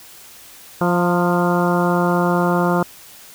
harmonic tone with a mistuned harmonic, 175.2 Hz, F3, 6 cents sharp, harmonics 1 / 2 / 3 / 4 / 5 / 6 / 7 / 8, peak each -18 / -21 / -23 / -24 / -25 / -26 / -26 / -27 dBFS, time 0.81-2.83 s, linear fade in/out 2 ms, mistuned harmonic 5, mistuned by +34 cents, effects white hiss -42 dBFS RMS until 3.34 s

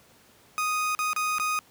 30% pulse tone with dropouts, 1244.5 Hz, D#6, in tune, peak -22 dBFS, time 0.58-1.59 s, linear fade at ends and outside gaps 0 ms, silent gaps 0.95-0.99 / 1.132-1.163 / 1.384-1.398 s, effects pink hiss -57 dBFS RMS until 1.7 s + high-pass 100 Hz 12 dB/octave

